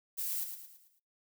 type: noise with echo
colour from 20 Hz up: violet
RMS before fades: -36 dBFS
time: 0.17-0.45 s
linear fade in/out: 20 ms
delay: 110 ms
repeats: 5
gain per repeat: -7 dB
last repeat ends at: 1 s
effects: noise-tail reverb RT60 0.3 s tail -23 dB re dry